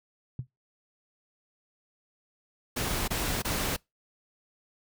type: tone with exponential decay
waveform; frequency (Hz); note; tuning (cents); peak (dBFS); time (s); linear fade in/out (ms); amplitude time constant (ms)
sine; 127; B2; +49; -26; 0.39-0.47; 2; 17
type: noise bursts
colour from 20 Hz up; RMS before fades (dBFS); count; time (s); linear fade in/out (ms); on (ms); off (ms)
pink; -30; 3; 2.76-3.766; 10; 320; 23
effects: noise-tail reverb RT60 0.2 s tail -25 dB re dry